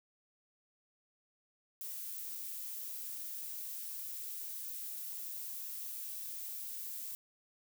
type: noise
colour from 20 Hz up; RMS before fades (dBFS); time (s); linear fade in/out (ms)
violet; -43; 1.81-7.15; 0
effects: none